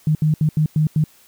sine tone bursts at uneven times, 154.1 Hz, D#3, 16 cents flat, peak -13 dBFS, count 6, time 0.07-0.15 / 0.22-0.34 / 0.41-0.49 / 0.57-0.66 / 0.76-0.87 / 0.96-1.04 s, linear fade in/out 2 ms, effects white hiss -52 dBFS RMS until 1.27 s

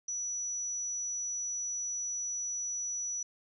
sine tone, 5900 Hz, F#8, 6 cents flat, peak -33 dBFS, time 0.08-3.23 s, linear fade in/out 5 ms, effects none

